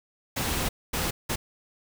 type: noise bursts at uneven times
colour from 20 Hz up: pink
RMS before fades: -28 dBFS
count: 3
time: 0.36-0.69 / 0.93-1.11 / 1.29-1.36 s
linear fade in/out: 10 ms
effects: none